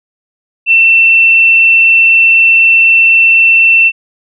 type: tone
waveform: sine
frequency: 2688 Hz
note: E7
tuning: 33 cents sharp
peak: -3 dBFS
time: 0.66-3.92 s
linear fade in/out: 50 ms
effects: none